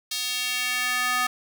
square tone with high-pass filter sweep, 249.3 Hz, B3, 16 cents sharp, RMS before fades -26 dBFS, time 0.11-1.27 s, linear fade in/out 5 ms, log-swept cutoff 4000 to 1200 Hz, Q 1.7, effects none

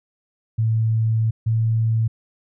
sine tone pair in turn, 111.7 / 112.41 Hz, A2 / A2, +27 / +38 cents, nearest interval unison, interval 11 cents, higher second, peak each -16 dBFS, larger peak neither, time 0.58-1.31 / 1.46-2.08 s, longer first, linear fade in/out 10 ms, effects none

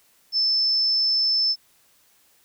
sine tone, 5274 Hz, E8, in tune, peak -18 dBFS, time 0.32-1.56 s, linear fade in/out 50 ms, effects white hiss -60 dBFS RMS until 2.44 s

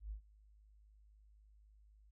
sine tone with ADSR envelope, 51.91 Hz, G#1, in tune, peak -40 dBFS, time 0-2.11 s, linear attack 110 ms, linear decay 99 ms, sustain -22 dB, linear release 12 ms, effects none

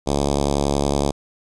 5% pulse tone with notch filter, 70.8 Hz, C#2, 37 cents sharp, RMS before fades -20 dBFS, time 0.06-1.12 s, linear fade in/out 20 ms, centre 1900 Hz, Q 0.62, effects resampled to 22050 Hz

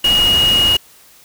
sine tone in noise, 2878 Hz, F#7, 49 cents flat, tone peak -10 dBFS, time 0.04-0.77 s, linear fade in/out 5 ms, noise pink, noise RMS -22 dBFS, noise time 0.04-0.77 s, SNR +9 dB, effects white hiss -46 dBFS RMS until 1.24 s

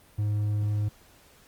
triangle tone, 104.6 Hz, G#2, 13 cents sharp, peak -22 dBFS, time 0.18-0.89 s, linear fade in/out 10 ms, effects pink hiss -57 dBFS RMS until 1.47 s + Opus 32 kbps

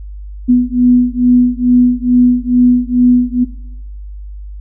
sine beating tone pair, 245.7 / 248 Hz, B3 / B3, -9 / +7 cents, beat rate 2.3 Hz, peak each -10 dBFS, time 0.48-3.45 s, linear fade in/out 20 ms, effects noise-tail reverb RT60 0.9 s tail -18 dB re dry + added 50 Hz sine -25 dBFS peak until 4.6 s

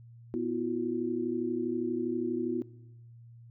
sine chord, B suspended fourth, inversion none, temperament equal with one note detuned, 246.9 / 329.6 / 362 Hz, B3 / E4 / F#4, 0 / 0 / -38 cents, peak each -33 / -34 / -34 dBFS, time 0.34-2.62 s, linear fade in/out 0 ms, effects noise-tail reverb RT60 1.0 s tail -22 dB re dry + added 117 Hz sine -49 dBFS peak until 3.5 s

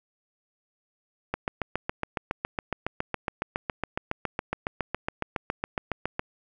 click train, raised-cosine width 0.5 ms, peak -12 dBFS, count 36, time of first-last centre 1.34-6.194 s, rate 7.21 Hz, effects none

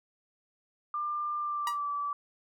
sine tone with pitch glide, 1194 to 1156 Hz, D6 to D6, +28 to -28 cents, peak -30 dBFS, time 0.94-2.13 s, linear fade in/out 2 ms, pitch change -56 cents, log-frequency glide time 1.38-1.9 s
sawtooth tone with exponential decay, 960 Hz, B5, 49 cents flat, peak -24 dBFS, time 1.67-1.79 s, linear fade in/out 2 ms, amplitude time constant 24 ms
effects none

